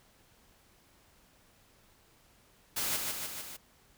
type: noise with echo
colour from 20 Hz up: white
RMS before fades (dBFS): -33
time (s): 2.76-2.97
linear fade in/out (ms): 10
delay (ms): 150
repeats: 4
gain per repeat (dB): -3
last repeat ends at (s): 3.57
effects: pink hiss -64 dBFS RMS until 3.97 s